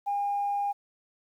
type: tone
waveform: sine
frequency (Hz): 810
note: G#5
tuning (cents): -43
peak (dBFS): -25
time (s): 0.06-0.73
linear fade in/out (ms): 20
effects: tanh soft clip ceiling -21 dBFS + 10-bit